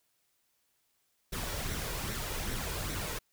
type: noise with flanger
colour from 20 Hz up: pink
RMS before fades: -36 dBFS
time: 1.32-3.19 s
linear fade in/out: 10 ms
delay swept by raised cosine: 0.51 to 2.11 ms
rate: 2.5 Hz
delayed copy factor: +0.5
effects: white hiss -75 dBFS RMS until 3.32 s